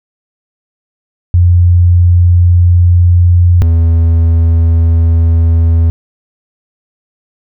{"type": "tone pair in turn", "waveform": ["sine", "triangle"], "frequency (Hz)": [88, 82.71], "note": ["F2", "E2"], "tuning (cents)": [14, 6], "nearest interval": "minor second", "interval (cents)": 108, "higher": "first", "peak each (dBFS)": -3, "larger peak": "neither", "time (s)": [[1.34, 3.62], [3.62, 5.9]], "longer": "neither", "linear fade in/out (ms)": 0, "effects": []}